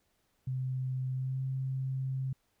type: tone with pitch glide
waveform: sine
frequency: 129.6 to 132.32 Hz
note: C3 to C3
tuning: -16 to +20 cents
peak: -31 dBFS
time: 0.47-2.33 s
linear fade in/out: 5 ms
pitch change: +36 cents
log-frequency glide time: 1.13-1.42 s
effects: pink hiss -75 dBFS RMS until 2.6 s